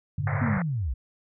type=chord; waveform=sine; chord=G suspended second; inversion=none; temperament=equal with one note detuned; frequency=98 / 110 / 143.4 Hz; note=G2 / A2 / D3; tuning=0 / 0 / -41 cents; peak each=-29 / -30 / -28 dBFS; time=0.18-0.58 s; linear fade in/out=5 ms
type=band-pass noise; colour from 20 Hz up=white; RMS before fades=-33 dBFS; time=0.27-0.62 s; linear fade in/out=2 ms; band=460 to 2100 Hz; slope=96 dB/octave
type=linear sweep; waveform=sine; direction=down; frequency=250 to 51.9 Hz; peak=-25 dBFS; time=0.41-0.94 s; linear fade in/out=10 ms
effects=none